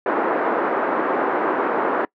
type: band-pass noise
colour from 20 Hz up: pink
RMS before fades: -21 dBFS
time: 0.06-2.05 s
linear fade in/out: 2 ms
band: 310 to 1500 Hz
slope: 24 dB/octave
effects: noise-tail reverb RT60 0.1 s tail -24 dB re dry